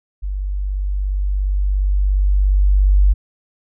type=tone with level ramp; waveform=sine; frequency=48.57 Hz; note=G1; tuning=15 cents flat; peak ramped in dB=-20 to -8 dBFS; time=0.22-3.14 s; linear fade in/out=20 ms; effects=none